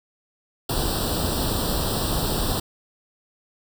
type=noise with comb filter; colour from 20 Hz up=pink; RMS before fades=-24 dBFS; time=0.69-2.6 s; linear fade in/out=5 ms; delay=0.23 ms; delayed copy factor=+0.95; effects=none